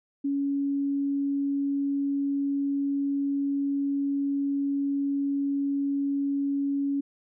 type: tone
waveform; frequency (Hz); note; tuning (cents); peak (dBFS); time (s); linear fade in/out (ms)
sine; 279.9; C#4; +17; -24; 0.24-7.01; 10
effects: none